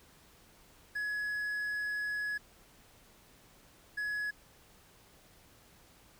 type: tone bursts at uneven times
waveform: triangle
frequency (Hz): 1686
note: G#6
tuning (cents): +26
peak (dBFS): -31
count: 2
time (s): 0.95-2.38 / 3.97-4.31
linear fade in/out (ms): 10
effects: pink hiss -61 dBFS RMS until 6.19 s